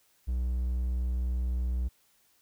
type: tone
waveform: triangle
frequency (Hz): 61.74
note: B1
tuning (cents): 0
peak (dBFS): -25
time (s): 0.27-1.89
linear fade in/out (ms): 20
effects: white hiss -67 dBFS RMS until 2.41 s